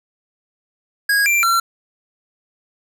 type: tone with pitch steps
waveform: square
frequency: 1645 / 2360 / 1361 Hz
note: G#6 / D7 / F6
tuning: -17 / +8 / -45 cents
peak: -14 dBFS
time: 1.09-1.6 s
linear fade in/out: 5 ms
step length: 170 ms
effects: none